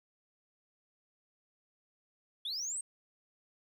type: linear sweep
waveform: sine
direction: up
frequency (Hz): 3300 to 8610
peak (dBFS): -33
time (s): 2.45-2.81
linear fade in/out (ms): 5
effects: tanh soft clip ceiling -33 dBFS + 11-bit